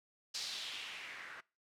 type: noise with low-pass filter sweep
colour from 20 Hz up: blue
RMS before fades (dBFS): -45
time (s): 0.34-1.41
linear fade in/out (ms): 10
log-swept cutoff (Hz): 5000 to 1500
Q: 2.6
effects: noise-tail reverb RT60 0.3 s tail -22 dB re dry

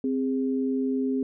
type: tone pair together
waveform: sine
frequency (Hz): 261.6 / 410.3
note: C4 / G#4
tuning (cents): 0 / -21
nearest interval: minor sixth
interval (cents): 779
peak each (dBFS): -24 / -30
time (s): 0.04-1.23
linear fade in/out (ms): 2
effects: none

